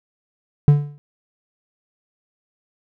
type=tone with exponential decay; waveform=triangle; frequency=145.6 Hz; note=D3; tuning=15 cents flat; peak=-3 dBFS; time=0.68-0.98 s; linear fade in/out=0 ms; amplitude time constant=65 ms; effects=none